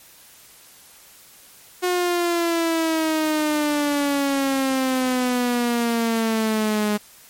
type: exponential sweep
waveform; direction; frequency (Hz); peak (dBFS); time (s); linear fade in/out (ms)
sawtooth; down; 362.6 to 207.7; -15; 1.82-6.98; 20
effects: white hiss -48 dBFS RMS until 7.29 s + MP3 64 kbps